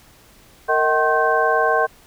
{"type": "tone cluster", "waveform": "sine", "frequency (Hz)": [459.7, 632, 760, 1069, 1549], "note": ["A#4", "D#5", "F#5", "C6", "G6"], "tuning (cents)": [-24, 27, 46, 37, -21], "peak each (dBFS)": -21, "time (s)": [0.68, 1.87], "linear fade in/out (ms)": 20, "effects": ["pink hiss -50 dBFS RMS until 2.06 s"]}